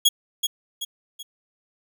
sawtooth tone with echo, 3322 Hz, G#7, in tune, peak -10 dBFS, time 0.05-0.09 s, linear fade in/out 10 ms, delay 380 ms, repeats 3, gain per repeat -7 dB, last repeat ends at 1.23 s, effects none

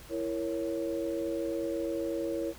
sine chord, A# diminished, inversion second, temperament equal with one note detuned, 332.7 / 466.2 / 554.4 Hz, E4 / A#4 / C#5, +16 / 0 / 0 cents, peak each -33 / -36 / -35 dBFS, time 0.09-2.54 s, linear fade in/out 50 ms, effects added 60 Hz sine -56 dBFS peak until 2.58 s + pink hiss -51 dBFS RMS until 2.58 s

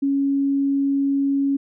sine tone, 277.2 Hz, C#4, in tune, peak -17 dBFS, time 0.02-1.57 s, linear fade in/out 10 ms, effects none

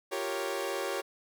sawtooth chord, G half-diminished seventh, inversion third, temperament equal, 349.2 / 392 / 466.2 / 554.4 Hz, F4 / G4 / Bb4 / Db5, 0 / 0 / 0 / 0 cents, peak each -36 / -32 / -35 / -32 dBFS, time 0.11-1.02 s, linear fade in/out 20 ms, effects none

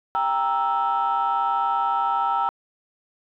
sine chord, E diminished, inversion first, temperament equal with one note detuned, 791.3 / 932.3 / 1318.5 Hz, G5 / Bb5 / E6, +16 / 0 / 0 cents, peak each -23 dBFS, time 0.15-2.49 s, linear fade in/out 0 ms, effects tanh soft clip ceiling -14 dBFS

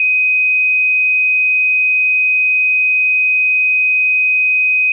sine tone, 2511 Hz, D#7, 15 cents sharp, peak -10 dBFS, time 0-4.92 s, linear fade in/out 2 ms, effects none

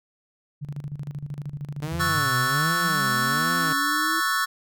sine tone with tremolo, 144.6 Hz, D3, 27 cents flat, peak -28 dBFS, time 0.61-2.21 s, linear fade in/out 20 ms, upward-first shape square, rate 13 Hz, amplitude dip 75%
sawtooth tone with vibrato, 147.1 Hz, D3, 3 cents sharp, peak -25 dBFS, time 1.82-3.73 s, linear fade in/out 5 ms, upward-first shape sine, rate 1.3 Hz, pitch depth 270 cents each way
sine linear sweep, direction up, 74 to 329.6 Hz, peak -31 dBFS, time 1.91-4.21 s, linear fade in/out 20 ms
square chord, F# minor seventh, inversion second, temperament equal, 1108.7 / 1318.5 / 1480 / 1760 Hz, C#6 / E6 / F#6 / A6, 0 / 0 / 0 / 0 cents, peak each -28 dBFS, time 1.99-4.46 s, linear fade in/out 20 ms
effects none

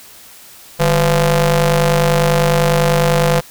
sawtooth ring-modulated tone, 176 Hz, F3, 14 cents sharp, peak -4 dBFS, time 0.79-3.41 s, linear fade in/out 20 ms, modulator 327 Hz, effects white hiss -40 dBFS RMS until 3.5 s

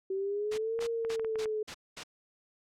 sine exponential two-way sweep, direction up then down, 380 to 466.2 to 426.5 Hz, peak -30 dBFS, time 0.1-1.63 s, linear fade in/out 5 ms, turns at 0.83 s
white noise bursts, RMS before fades -38 dBFS, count 6, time 0.51-2.036 s, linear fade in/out 10 ms, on 71 ms, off 220 ms
clicks, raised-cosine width 0.5 ms, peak -28 dBFS, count 8, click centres 0.791 / 0.825 / 1.049 / 1.103 / 1.196 / 1.247 / 1.357 / 1.457 s
effects low-pass 5000 Hz 12 dB/octave

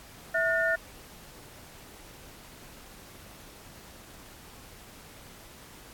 sine tone cluster, 657 / 1444 / 1805 Hz, E5 / F#6 / A6, -6 / -43 / +44 cents, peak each -28 dBFS, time 0.34-0.76 s, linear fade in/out 10 ms, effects pink hiss -50 dBFS RMS until 5.93 s + AAC 64 kbps

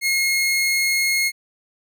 sawtooth tone, 2156 Hz, C#7, 49 cents flat, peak -14 dBFS, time 0.01-1.32 s, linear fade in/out 50 ms, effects none

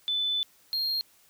sine / triangle tone pair in turn, 3505 / 4225 Hz, A7 / C8, -7 / +16 cents, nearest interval minor third, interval 323 cents, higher second, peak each -25 dBFS, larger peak neither, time 0.08-0.43 / 0.73-1.01 s, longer first, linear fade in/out 0 ms, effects white hiss -61 dBFS RMS until 1.29 s

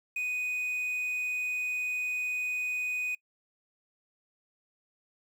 triangle tone with quantisation, 2489 Hz, D#7, in tune, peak -28 dBFS, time 0.16-3.15 s, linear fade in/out 5 ms, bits 9, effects noise-tail reverb RT60 0.1 s tail -24 dB re dry

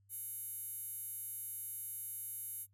15% pulse tone with high-pass filter, 740 Hz, F#5, in tune, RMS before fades -44 dBFS, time 0.09-2.67 s, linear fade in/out 50 ms, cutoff 11000 Hz, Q 5.6, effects noise-tail reverb RT60 0.1 s tail -21 dB re dry + added 99 Hz sine -67 dBFS peak until 2.73 s

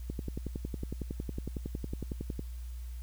click train, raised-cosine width 3 ms, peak -23 dBFS, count 26, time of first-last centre 0.1-2.394 s, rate 10.9 Hz, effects added 60 Hz sine -38 dBFS peak until 3.02 s + white hiss -60 dBFS RMS until 3.02 s

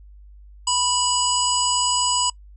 harmonic tone with a mistuned harmonic, 987.8 Hz, B5, in tune, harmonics 1 / 3 / 5 / 7 / 8, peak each -23 / -25 / -26 / -27 / -23 dBFS, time 0.67-2.3 s, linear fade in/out 5 ms, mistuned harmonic 3, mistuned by -16 cents, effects noise-tail reverb RT60 0.1 s tail -25 dB re dry + added 50 Hz sine -42 dBFS peak until 2.56 s

